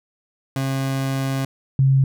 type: tone pair in turn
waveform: 30% pulse / sine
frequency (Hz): 134.7 / 134.7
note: C#3 / C#3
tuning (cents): -49 / -49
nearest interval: unison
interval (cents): 0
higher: neither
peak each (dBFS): -18 / -12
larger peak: second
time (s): 0.56-1.45 / 1.79-2.04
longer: first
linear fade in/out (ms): 2
effects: none